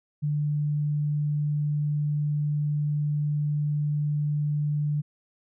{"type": "tone", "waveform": "sine", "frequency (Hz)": 148.1, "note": "D3", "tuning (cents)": 15, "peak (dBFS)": -23, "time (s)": [0.22, 5.02], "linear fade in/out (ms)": 20, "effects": []}